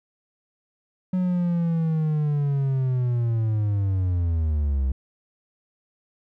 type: linear sweep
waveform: triangle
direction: down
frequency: 185 to 64.1 Hz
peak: -18 dBFS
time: 1.13-4.92 s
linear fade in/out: 5 ms
effects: none